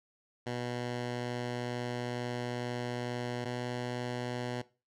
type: tone pair in turn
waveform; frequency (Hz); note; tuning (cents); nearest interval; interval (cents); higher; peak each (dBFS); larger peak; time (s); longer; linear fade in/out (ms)
10% pulse; 122.2 / 122.98; B2 / B2; -18 / -7; unison; 11; second; -26; neither; 0.46-3.45 / 3.45-4.62; first; 10
effects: noise-tail reverb RT60 0.3 s tail -18 dB re dry + low-pass 6000 Hz 12 dB/octave